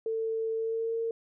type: tone with pitch glide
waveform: sine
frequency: 447.4 to 456.3 Hz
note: A4 to A#4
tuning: +29 to -37 cents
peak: -28 dBFS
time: 0.06-1.11 s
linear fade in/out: 2 ms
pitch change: +34 cents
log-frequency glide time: 0.55-0.96 s
effects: none